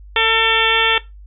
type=harmonic tone with a mistuned harmonic; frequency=449.4 Hz; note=A4; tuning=37 cents sharp; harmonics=1 / 2 / 3 / 4 / 5 / 6 / 7 / 8; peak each=-21 / -21 / -21 / -21 / -21 / -21 / -21 / -21 dBFS; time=0.16-0.98 s; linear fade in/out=2 ms; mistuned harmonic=8; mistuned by=-56 cents; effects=noise-tail reverb RT60 0.2 s tail -17 dB re dry + added 50 Hz sine -36 dBFS peak until 1.26 s